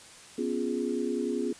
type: chord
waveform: sine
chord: C# dominant seventh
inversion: third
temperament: equal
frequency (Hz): 246.9 / 277.2 / 349.2 / 415.3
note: B3 / C#4 / E#4 / G#4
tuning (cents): 0 / 0 / 0 / 0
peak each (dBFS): -32 / -34 / -33 / -33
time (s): 0.38-1.53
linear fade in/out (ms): 5
effects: white hiss -50 dBFS RMS until 1.59 s + resampled to 22050 Hz